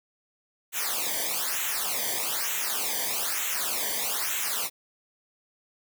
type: noise with flanger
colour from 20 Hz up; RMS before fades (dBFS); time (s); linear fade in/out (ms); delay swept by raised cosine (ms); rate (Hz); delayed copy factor
white; -29; 0.72-4.7; 50; 0.2 to 0.76; 1.1; -0.9
effects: none